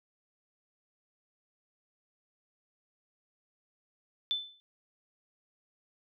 sine tone with exponential decay, 3520 Hz, A7, in tune, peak -25 dBFS, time 4.31-4.6 s, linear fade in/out 0 ms, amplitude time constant 63 ms, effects none

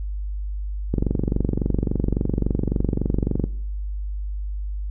click train, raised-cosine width 3 ms, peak -8 dBFS, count 60, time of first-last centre 0.94-3.44 s, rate 23.6 Hz, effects noise-tail reverb RT60 0.6 s tail -19 dB re dry + added 50 Hz sine -25 dBFS peak until 4.9 s

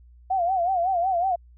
sine tone with vibrato, 725 Hz, F#5, 35 cents flat, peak -20 dBFS, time 0.3-1.36 s, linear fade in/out 10 ms, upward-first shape sine, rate 5.4 Hz, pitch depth 120 cents each way, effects added 60 Hz sine -48 dBFS peak until 1.57 s

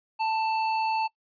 triangle tone with hard clipping, 885 Hz, A5, 10 cents sharp, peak -26 dBFS, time 0.19-1.08 s, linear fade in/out 20 ms, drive 18 dB, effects noise-tail reverb RT60 0.1 s tail -21 dB re dry + resampled to 11025 Hz

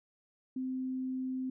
sine tone, 258.9 Hz, C4, 18 cents flat, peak -33 dBFS, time 0.56-1.5 s, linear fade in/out 5 ms, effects none

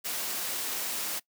white noise, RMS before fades -33 dBFS, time 0.04-1.2 s, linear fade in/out 20 ms, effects noise-tail reverb RT60 0.1 s tail -21 dB re dry + high-pass 200 Hz 12 dB/octave

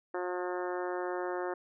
harmonic tone, 179.7 Hz, F3, 50 cents sharp, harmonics 2 / 3 / 4 / 5 / 6 / 7 / 8 / 9 / 10, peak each -35 / -39 / -41 / -43 / -45 / -46 / -47 / -48 / -49 dBFS, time 0.14-1.54 s, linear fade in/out 5 ms, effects none

